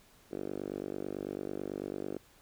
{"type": "tone with band-pass filter", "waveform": "5% pulse", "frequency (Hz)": 49.06, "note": "G1", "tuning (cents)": 2, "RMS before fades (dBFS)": -39, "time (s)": [0.31, 2.18], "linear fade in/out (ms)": 10, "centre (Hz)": 360, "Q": 1.9, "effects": ["pink hiss -62 dBFS RMS until 2.41 s"]}